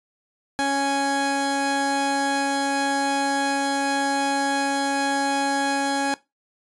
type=tone pair together; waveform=30% pulse; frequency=277.4 / 831.3 Hz; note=C#4 / G#5; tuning=+1 / +1 cents; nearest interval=octave + perfect fifth; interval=1900 cents; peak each=-22 / -20 dBFS; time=0.59-6.14 s; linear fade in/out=0 ms; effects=noise-tail reverb RT60 0.2 s tail -18 dB re dry + resampled to 24000 Hz